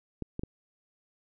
clicks, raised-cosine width 3 ms, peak -21 dBFS, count 3, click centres 0.223 / 0.394 / 0.435 s, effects none

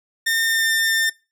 sawtooth tone with pitch glide, 1816 to 1801.4 Hz, A#6 to A6, -46 to +40 cents, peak -14 dBFS, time 0.26-1.1 s, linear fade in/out 10 ms, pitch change -14 cents, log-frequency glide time 0.45-0.67 s, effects noise-tail reverb RT60 0.3 s tail -23 dB re dry

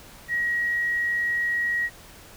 sine tone, 1901 Hz, A#6, 33 cents sharp, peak -22 dBFS, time 0.28-1.9 s, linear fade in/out 50 ms, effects pink hiss -47 dBFS RMS until 2.36 s

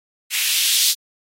violet noise with band-pass filter sweep, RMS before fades -19 dBFS, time 0.3-0.95 s, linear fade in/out 50 ms, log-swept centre 2300 to 4100 Hz, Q 2.1, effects AAC 48 kbps

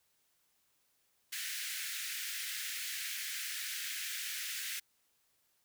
pink high-pass noise, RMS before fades -40 dBFS, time 1.32-4.8 s, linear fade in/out 10 ms, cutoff 1600 Hz, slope 48 dB/octave, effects white hiss -75 dBFS RMS until 5.64 s

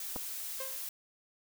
blue noise, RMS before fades -40 dBFS, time 0-0.89 s, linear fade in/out 2 ms
clicks, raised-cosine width 1 ms, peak -26 dBFS, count 2, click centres 0.16 / 0.164 s
sawtooth tone with exponential decay, 529 Hz, C5, 19 cents sharp, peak -34 dBFS, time 0.6-0.89 s, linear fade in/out 2 ms, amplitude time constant 62 ms
effects none

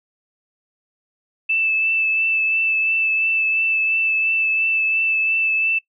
sine tone with vibrato, 2637 Hz, E7, in tune, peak -16 dBFS, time 1.49-5.79 s, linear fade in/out 10 ms, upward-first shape triangle, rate 2.9 Hz, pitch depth 19 cents each way, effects noise-tail reverb RT60 0.1 s tail -20 dB re dry

